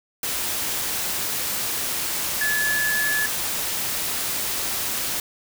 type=tone in noise; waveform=sine; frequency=1715 Hz; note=A6; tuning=45 cents flat; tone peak=-21 dBFS; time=2.41-3.26 s; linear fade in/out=2 ms; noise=white; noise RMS=-26 dBFS; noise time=0.23-5.2 s; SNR=+2 dB; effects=none